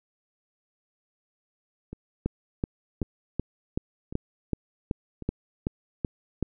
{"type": "two click trains", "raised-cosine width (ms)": 3, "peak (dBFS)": [-24, -13], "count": [4, 12], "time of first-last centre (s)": [[1.93, 5.223], [2.26, 6.427]], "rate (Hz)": [0.911, 2.64], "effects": []}